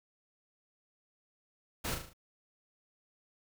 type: noise with echo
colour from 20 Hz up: pink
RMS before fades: -36 dBFS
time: 1.84-1.95 s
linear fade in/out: 10 ms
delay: 37 ms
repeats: 5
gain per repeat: -5 dB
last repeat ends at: 2.135 s
effects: none